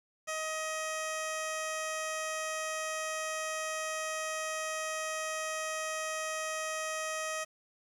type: tone with low-pass filter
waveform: 15% pulse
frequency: 630 Hz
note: D#5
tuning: 21 cents sharp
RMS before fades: -36 dBFS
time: 0.27-7.45 s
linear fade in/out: 20 ms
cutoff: 8400 Hz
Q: 2.2
effects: 10-bit